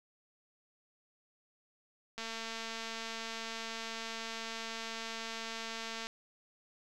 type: click train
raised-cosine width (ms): 0.2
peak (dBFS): -24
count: 880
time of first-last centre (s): 2.18-6.069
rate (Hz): 226
effects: none